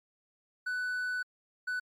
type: tone bursts at uneven times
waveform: triangle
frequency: 1492 Hz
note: F#6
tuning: 14 cents sharp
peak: -29 dBFS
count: 2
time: 0.66-1.23 / 1.67-1.8 s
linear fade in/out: 10 ms
effects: MP3 96 kbps